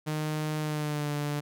sawtooth tone with pitch glide, 153.6 to 146.66 Hz, D#3 to D3, -22 to -2 cents, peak -25 dBFS, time 0.06-1.41 s, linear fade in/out 20 ms, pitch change -80 cents, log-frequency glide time 0.59-1.12 s, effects none

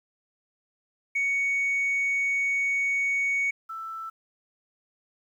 sine tone pair in turn, 2230 / 1326 Hz, C#7 / E6, +10 / +10 cents, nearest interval major sixth, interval 900 cents, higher first, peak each -21 / -33 dBFS, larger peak first, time 1.15-3.51 / 3.69-4.1 s, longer first, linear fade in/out 10 ms, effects tanh soft clip ceiling -21 dBFS + 10-bit

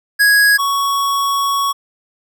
square tone pair in turn, 1661.2 / 1115.1 Hz, G#6 / C#6, 0 / +10 cents, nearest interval perfect fifth, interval 690 cents, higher first, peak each -9 / -15 dBFS, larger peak first, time 0.19-0.58 / 0.58-1.73 s, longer second, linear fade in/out 20 ms, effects none

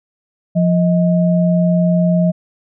sine tone pair together, 174.61 / 628.6 Hz, F3 / D#5, 0 / +18 cents, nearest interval octave + minor seventh, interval 2218 cents, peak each -11 / -18 dBFS, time 0.55-2.32 s, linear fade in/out 20 ms, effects none

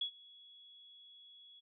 sine tone with ADSR envelope, 3363 Hz, G#7, 21 cents sharp, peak -32 dBFS, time 0.01-1.61 s, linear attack 5 ms, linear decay 89 ms, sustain -24 dB, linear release 25 ms, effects none

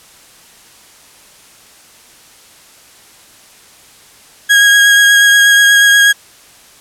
35% pulse tone with vibrato, 1642 Hz, G#6, 20 cents flat, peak -3 dBFS, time 4.49-6.13 s, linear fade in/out 20 ms, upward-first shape sine, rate 8.3 Hz, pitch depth 14 cents each way, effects white hiss -42 dBFS RMS until 6.8 s + low-pass 11000 Hz 12 dB/octave

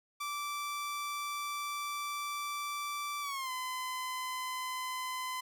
sawtooth tone with pitch glide, 1166 to 1020.9 Hz, D6 to C6, -13 to -43 cents, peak -32 dBFS, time 0.2-5.41 s, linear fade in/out 10 ms, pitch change -230 cents, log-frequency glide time 3.21-3.51 s, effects none

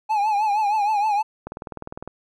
triangle tone with vibrato, 840 Hz, G#5, 19 cents sharp, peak -16 dBFS, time 0.09-1.23 s, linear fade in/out 20 ms, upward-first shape triangle, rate 6.4 Hz, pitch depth 99 cents each way
click train, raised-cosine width 1 ms, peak -19 dBFS, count 13, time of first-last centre 1.47-2.076 s, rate 19.8 Hz
effects none

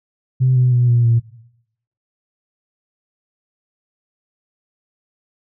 sine tone with pitch steps, 128.9 / 125.67 / 122.51 / 119.44 / 116.44 Hz, C3 / B2 / B2 / A#2 / A#2, -26 / +31 / -14 / +43 / -2 cents, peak -10 dBFS, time 0.4-1.2 s, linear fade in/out 20 ms, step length 160 ms, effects noise-tail reverb RT60 0.8 s tail -18 dB re dry + tanh soft clip ceiling -6 dBFS

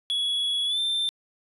triangle tone with pitch glide, 3368 to 3568 Hz, G#7 to A7, +24 to +23 cents, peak -22 dBFS, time 0.1-1.09 s, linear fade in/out 0 ms, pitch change +99 cents, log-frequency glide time 0.66-0.79 s, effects resampled to 32000 Hz

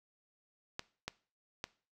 clicks, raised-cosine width 0.2 ms, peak -20 dBFS, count 3, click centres 0.794 / 1.08 / 1.641 s, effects noise-tail reverb RT60 0.4 s tail -20 dB re dry

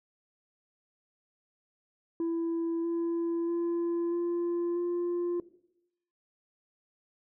sine tone with pitch steps, 333.2 / 337.1 / 341 / 345 / 349 Hz, E4 / E4 / F4 / F4 / F4, +19 / +39 / -41 / -21 / -1 cents, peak -25 dBFS, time 2.2-5.4 s, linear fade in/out 2 ms, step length 640 ms, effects noise-tail reverb RT60 0.8 s tail -18 dB re dry + tanh soft clip ceiling -27 dBFS

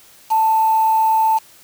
sine tone with quantisation, 884 Hz, A5, 8 cents sharp, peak -12 dBFS, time 0.3-1.39 s, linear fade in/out 20 ms, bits 5, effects white hiss -47 dBFS RMS until 1.63 s

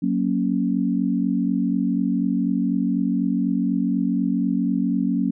sine chord, F# major, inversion none, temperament equal, 185 / 233.1 / 277.2 Hz, F#3 / A#3 / C#4, 0 / 0 / 0 cents, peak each -23 dBFS, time 0.02-5.31 s, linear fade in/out 10 ms, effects none

